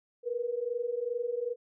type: tone pair together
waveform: sine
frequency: 466.2 / 488.7 Hz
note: A#4 / B4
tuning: 0 / -18 cents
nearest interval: minor second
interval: 82 cents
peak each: -34 / -32 dBFS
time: 0.23-1.56 s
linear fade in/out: 50 ms
effects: none